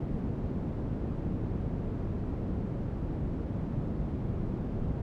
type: low-pass noise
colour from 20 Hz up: white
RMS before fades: -33 dBFS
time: 0-5.02 s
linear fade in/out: 5 ms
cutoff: 200 Hz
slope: 12 dB/octave
effects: none